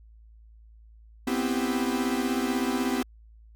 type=chord; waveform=45% pulse; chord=C major seventh; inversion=third; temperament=equal with one note detuned; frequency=246.9 / 263.1 / 329.6 / 392 Hz; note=B3 / C4 / E4 / G4; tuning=0 / +10 / 0 / 0 cents; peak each=-29 / -29 / -34 / -33 dBFS; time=1.27-3.03 s; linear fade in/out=5 ms; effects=added 55 Hz sine -49 dBFS peak until 3.55 s